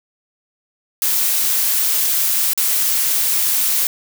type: noise with dropouts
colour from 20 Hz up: blue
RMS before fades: -17 dBFS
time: 1.02-3.87 s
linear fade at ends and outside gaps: 1 ms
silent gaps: 2.534-2.576 s
effects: none